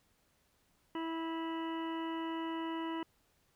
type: harmonic tone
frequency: 327 Hz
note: E4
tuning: 14 cents flat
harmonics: 1 / 2 / 3 / 4 / 5 / 6 / 8 / 9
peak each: -37 / -50 / -42 / -51 / -55 / -51 / -58 / -51 dBFS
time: 0.95-3.03 s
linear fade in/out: 2 ms
effects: pink hiss -73 dBFS RMS until 3.55 s